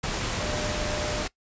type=tone in noise; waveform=sine; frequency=602 Hz; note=D5; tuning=43 cents sharp; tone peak=-33 dBFS; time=0.4-1.24 s; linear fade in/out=10 ms; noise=pink; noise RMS=-29 dBFS; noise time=0.03-1.28 s; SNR=-7 dB; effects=noise-tail reverb RT60 0.1 s tail -20 dB re dry + resampled to 16000 Hz